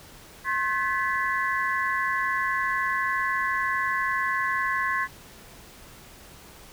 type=tone cluster; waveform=sine; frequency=1067 / 1531 / 1719 / 1981 Hz; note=C6 / G6 / A6 / B6; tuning=+34 / -41 / -41 / +5 cents; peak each=-27 / -33 / -28 / -30 dBFS; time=0.44-5.08 s; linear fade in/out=50 ms; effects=pink hiss -48 dBFS RMS until 6.72 s